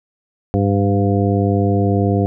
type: harmonic tone with a mistuned harmonic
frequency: 100 Hz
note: G2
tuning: 35 cents sharp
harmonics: 1 / 2 / 3 / 4 / 5 / 7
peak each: -16 / -19 / -21 / -22 / -23 / -24 dBFS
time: 0.54-2.26 s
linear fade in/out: 0 ms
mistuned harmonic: 1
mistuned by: +21 cents
effects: none